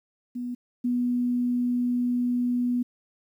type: tone pair in turn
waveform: sine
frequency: 245 / 245 Hz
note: B3 / B3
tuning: -14 / -14 cents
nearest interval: unison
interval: 0 cents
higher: neither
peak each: -29 / -22 dBFS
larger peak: second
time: 0.35-0.55 / 0.84-2.83 s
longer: second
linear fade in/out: 10 ms
effects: 10-bit